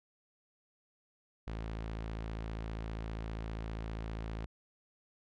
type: tone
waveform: sawtooth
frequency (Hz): 55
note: A1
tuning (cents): 0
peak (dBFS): -34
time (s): 1.47-4.46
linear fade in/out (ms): 5
effects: low-pass 4000 Hz 12 dB/octave